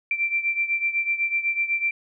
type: beating tone pair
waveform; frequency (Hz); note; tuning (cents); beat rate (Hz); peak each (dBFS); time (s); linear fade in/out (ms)
sine; 2349 / 2357; D7 / D7; 0 / +6; 8; -23 / -27; 0.11-1.91; 2
effects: none